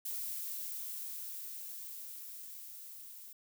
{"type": "noise with level ramp", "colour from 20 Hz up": "violet", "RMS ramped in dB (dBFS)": [-39, -51], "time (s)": [0.05, 3.33], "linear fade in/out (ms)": 5, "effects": []}